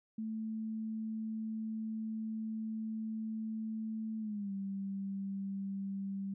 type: tone with pitch glide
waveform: sine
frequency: 220 to 196 Hz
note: A3 to G3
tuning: 0 to 0 cents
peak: -36 dBFS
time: 0.18-6.34 s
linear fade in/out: 5 ms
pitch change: -200 cents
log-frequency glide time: 4.19-4.52 s
effects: none